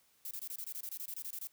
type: noise bursts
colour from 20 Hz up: violet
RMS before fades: -42 dBFS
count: 15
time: 0.25-1.472 s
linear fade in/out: 2 ms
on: 60 ms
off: 23 ms
effects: white hiss -70 dBFS RMS until 1.52 s